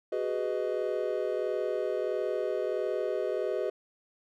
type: chord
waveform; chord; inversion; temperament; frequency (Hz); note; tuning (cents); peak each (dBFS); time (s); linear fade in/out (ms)
triangle; G# minor seventh; third; just; 373.8 / 415.3 / 498.4 / 623; F#4 / G#4 / B4 / D#5; +18 / 0 / +16 / +2; -32; 0.12-3.7; 5
effects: none